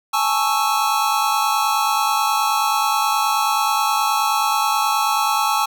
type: chord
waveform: square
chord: A major seventh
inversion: third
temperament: equal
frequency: 830.6 / 880 / 1108.7 / 1318.5 Hz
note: G#5 / A5 / C#6 / E6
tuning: 0 / 0 / 0 / 0 cents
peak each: -23 dBFS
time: 0.13-5.66 s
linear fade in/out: 10 ms
effects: none